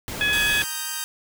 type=noise; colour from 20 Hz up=pink; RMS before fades=-32 dBFS; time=0.08-0.64 s; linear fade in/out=0 ms
type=harmonic tone; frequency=844 Hz; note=G#5; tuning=28 cents sharp; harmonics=2 / 3 / 4; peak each=-22 / -24 / -25 dBFS; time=0.21-0.62 s; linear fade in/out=0 ms
type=chord; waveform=5% pulse; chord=Eb major; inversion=second; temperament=equal; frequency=932.3 / 1244.5 / 1568 Hz; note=Bb5 / Eb6 / G6; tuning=0 / 0 / 0 cents; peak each=-22 / -23 / -18 dBFS; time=0.33-1.04 s; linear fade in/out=0 ms
effects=none